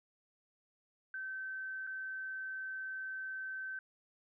sine tone with dropouts, 1541 Hz, G6, 30 cents flat, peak -39 dBFS, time 1.14-3.79 s, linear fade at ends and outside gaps 2 ms, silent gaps 1.868-1.872 s, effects none

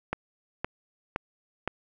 click train, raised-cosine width 0.5 ms, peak -13 dBFS, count 4, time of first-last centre 0.13-1.676 s, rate 1.94 Hz, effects none

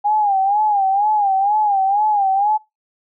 sine tone with vibrato, 811 Hz, G#5, 41 cents flat, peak -13 dBFS, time 0.04-2.58 s, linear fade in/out 20 ms, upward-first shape sine, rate 2.1 Hz, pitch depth 100 cents each way, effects noise-tail reverb RT60 0.2 s tail -22 dB re dry

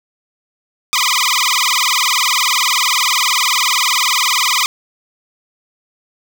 10% pulse tone with vibrato, 1108.7 Hz, C#6, in tune, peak -4 dBFS, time 0.93-4.66 s, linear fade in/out 0 ms, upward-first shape sine, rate 20 Hz, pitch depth 220 cents each way, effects none

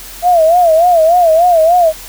sine tone with vibrato, 675 Hz, E5, 41 cents sharp, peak -5 dBFS, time 0.22-1.93 s, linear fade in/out 50 ms, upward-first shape sine, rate 3.4 Hz, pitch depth 120 cents each way, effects added 42 Hz sine -36 dBFS peak until 2.08 s + white hiss -31 dBFS RMS until 2.08 s

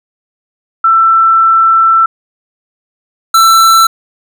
sine / square tone pair in turn, 1335 / 1335 Hz, E6 / E6, +22 / +22 cents, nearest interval unison, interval 0 cents, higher neither, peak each -4 dBFS, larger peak neither, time 0.84-2.06 / 3.34-3.87 s, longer first, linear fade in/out 5 ms, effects none

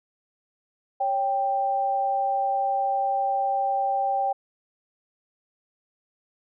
sine tone pair together, 555.8 / 786 Hz, C#5 / G5, +4 / +4 cents, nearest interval tritone, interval 600 cents, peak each -30 / -22 dBFS, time 1-4.33 s, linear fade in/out 10 ms, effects none

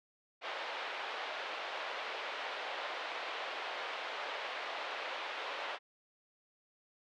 pink band-pass noise, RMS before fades -41 dBFS, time 0.41-5.79 s, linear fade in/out 50 ms, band 520 to 3600 Hz, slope 24 dB/octave, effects none

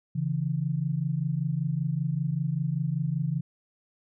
sine tone pair together, 138.5 / 163.67 Hz, C#3 / E3, -1 / -12 cents, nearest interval minor third, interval 289 cents, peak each -28 dBFS, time 0.15-3.41 s, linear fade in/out 10 ms, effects none

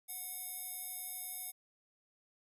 square tone with band-pass filter, 732 Hz, F#5, 19 cents flat, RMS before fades -44 dBFS, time 0.08-1.52 s, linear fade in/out 20 ms, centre 12000 Hz, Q 3.9, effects none

